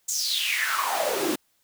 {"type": "noise with high-pass filter sweep", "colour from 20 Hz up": "pink", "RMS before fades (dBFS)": -26, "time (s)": [0.08, 1.36], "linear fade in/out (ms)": 10, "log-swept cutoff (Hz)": [7200, 270], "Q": 6.7, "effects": ["white hiss -68 dBFS RMS until 1.63 s"]}